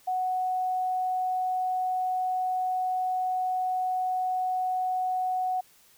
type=tone; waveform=sine; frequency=740 Hz; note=F#5; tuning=in tune; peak=-25 dBFS; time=0.07-5.61 s; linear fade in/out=10 ms; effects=white hiss -59 dBFS RMS until 5.97 s